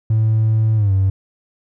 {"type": "tone with pitch glide", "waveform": "triangle", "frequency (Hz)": [110, 96.32], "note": ["A2", "G2"], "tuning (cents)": [0, -30], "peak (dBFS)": -9, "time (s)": [0.1, 1.1], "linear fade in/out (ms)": 5, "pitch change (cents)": -230, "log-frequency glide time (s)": [0.76, 0.92], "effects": ["tanh soft clip ceiling -8 dBFS"]}